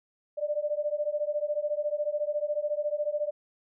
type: beating tone pair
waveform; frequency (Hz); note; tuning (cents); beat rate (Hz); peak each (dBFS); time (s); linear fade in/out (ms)
sine; 587.3 / 601.3; D5 / D5; 0 / +41; 14; -30; 0.37-3.31; 20
effects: none